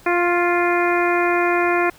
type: harmonic tone with a mistuned harmonic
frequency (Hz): 349.2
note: F4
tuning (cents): 0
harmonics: 1 / 2 / 3 / 4 / 5 / 6 / 7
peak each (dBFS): -19 / -22 / -24 / -25 / -26 / -27 / -27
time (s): 0.06-1.9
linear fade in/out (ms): 5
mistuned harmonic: 3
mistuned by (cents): +18
effects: pink hiss -48 dBFS RMS until 1.98 s